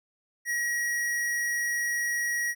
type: tone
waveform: square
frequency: 1905 Hz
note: A#6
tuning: 37 cents sharp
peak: -27 dBFS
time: 0.45-2.55 s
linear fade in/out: 50 ms
effects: none